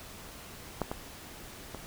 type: clicks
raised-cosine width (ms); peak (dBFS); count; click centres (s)
1; -15 / -19 / -24; 3; 0.817 / 0.915 / 1.747
effects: pink hiss -47 dBFS RMS until 1.86 s